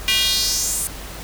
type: tone with high-pass filter sweep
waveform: square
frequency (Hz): 218.5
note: A3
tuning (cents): -12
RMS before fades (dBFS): -20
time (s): 0.08-0.87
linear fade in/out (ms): 0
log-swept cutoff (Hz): 2600 to 9500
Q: 3
effects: added 50 Hz sine -35 dBFS peak until 1.23 s + pink hiss -35 dBFS RMS until 1.23 s